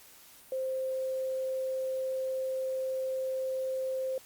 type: tone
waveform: sine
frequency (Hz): 523.3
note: C5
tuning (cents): 0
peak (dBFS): -30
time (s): 0.52-4.18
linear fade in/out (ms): 2
effects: white hiss -55 dBFS RMS until 4.25 s + Opus 48 kbps